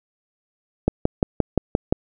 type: click train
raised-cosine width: 2 ms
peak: -3 dBFS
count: 7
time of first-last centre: 0.88-1.925 s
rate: 5.74 Hz
effects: none